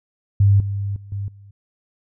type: tone with level steps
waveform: sine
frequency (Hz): 99.9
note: G2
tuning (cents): +33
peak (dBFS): -10 / -21 / -36 / -23 / -41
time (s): 0.4-1.51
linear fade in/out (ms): 5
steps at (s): 0.6 / 0.96 / 1.12 / 1.28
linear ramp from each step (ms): 2
effects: none